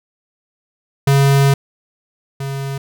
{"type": "tone pair in turn", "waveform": "square", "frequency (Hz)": [138.59, 137.32], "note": ["C#3", "C#3"], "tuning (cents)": [0, -16], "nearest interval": "unison", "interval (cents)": 16, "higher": "first", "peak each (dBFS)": [-10, -22], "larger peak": "first", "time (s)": [[1.07, 1.54], [2.4, 2.78]], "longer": "first", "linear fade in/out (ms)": 5, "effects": []}